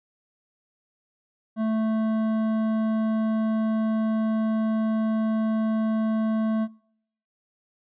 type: tone with hard clipping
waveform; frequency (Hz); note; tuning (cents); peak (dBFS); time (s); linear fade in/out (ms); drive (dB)
sine; 220; A3; 0; -24; 1.56-6.68; 50; 11
effects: noise-tail reverb RT60 0.7 s tail -26 dB re dry + resampled to 8000 Hz